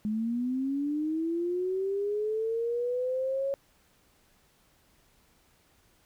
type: linear sweep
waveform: sine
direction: up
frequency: 209 to 554.4 Hz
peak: -27 dBFS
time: 0.05-3.54 s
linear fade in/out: 0 ms
effects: pink hiss -65 dBFS RMS until 6.05 s